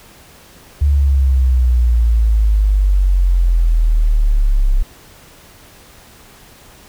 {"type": "exponential sweep", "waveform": "sine", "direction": "down", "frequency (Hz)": [72.7, 33], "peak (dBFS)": -9, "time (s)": [0.81, 4.83], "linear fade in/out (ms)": 10, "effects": ["pink hiss -43 dBFS RMS until 6.88 s"]}